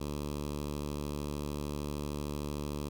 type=tone with notch filter; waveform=10% pulse; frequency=73.2 Hz; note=D2; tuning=5 cents flat; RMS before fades=-37 dBFS; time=0-2.89 s; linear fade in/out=10 ms; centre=1800 Hz; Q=1.3; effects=none